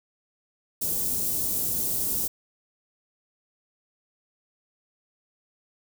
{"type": "band-stop noise", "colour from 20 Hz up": "white", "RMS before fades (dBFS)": -27, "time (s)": [0.81, 2.28], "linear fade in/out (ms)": 10, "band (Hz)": [390, 8800], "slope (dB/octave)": 12, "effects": []}